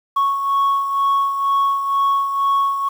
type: beating tone pair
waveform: sine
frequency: 1106 / 1108.1 Hz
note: C#6 / C#6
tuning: -4 / -1 cents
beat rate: 2.1 Hz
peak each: -14 / -21 dBFS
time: 0.16-2.89 s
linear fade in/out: 10 ms
effects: tanh soft clip ceiling -12 dBFS + 7-bit